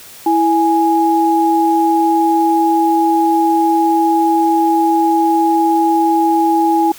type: tone pair together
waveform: sine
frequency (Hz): 329.6 / 830.6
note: E4 / G#5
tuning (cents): 0 / 0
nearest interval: octave + major third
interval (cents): 1600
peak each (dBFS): -13 / -12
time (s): 0.26-6.92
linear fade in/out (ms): 5
effects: white hiss -37 dBFS RMS until 6.98 s